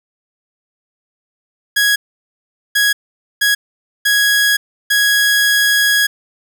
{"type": "tone bursts at uneven times", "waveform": "sawtooth", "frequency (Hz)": 1661.2, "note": "G#6", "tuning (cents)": 0, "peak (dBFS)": -7, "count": 5, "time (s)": [[1.76, 1.96], [2.75, 2.93], [3.41, 3.55], [4.05, 4.57], [4.9, 6.07]], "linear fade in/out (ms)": 10, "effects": []}